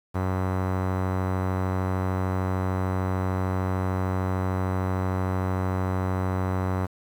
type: tone with low-pass filter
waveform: sawtooth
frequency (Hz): 93.3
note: F#2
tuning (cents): +15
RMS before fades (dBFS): -26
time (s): 0.14-6.87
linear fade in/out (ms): 20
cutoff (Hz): 1200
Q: 1.7
effects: 8-bit